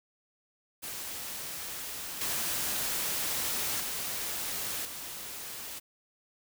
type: noise with level steps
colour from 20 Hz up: white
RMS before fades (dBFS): -39 / -32 / -35 / -41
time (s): 0.82-5.8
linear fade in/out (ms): 20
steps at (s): 2.21 / 3.8 / 4.85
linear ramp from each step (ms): 2
effects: none